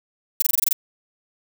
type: noise bursts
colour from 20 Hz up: violet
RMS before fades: -17 dBFS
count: 8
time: 0.4-0.73 s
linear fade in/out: 5 ms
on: 22 ms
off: 22 ms
effects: none